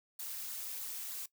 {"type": "noise with flanger", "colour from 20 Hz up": "blue", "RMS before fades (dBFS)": -42, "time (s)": [0.19, 1.26], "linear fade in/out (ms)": 5, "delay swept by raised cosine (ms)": [0.33, 3.53], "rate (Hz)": 3.2, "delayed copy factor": -0.5, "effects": ["noise-tail reverb RT60 0.1 s tail -19 dB re dry"]}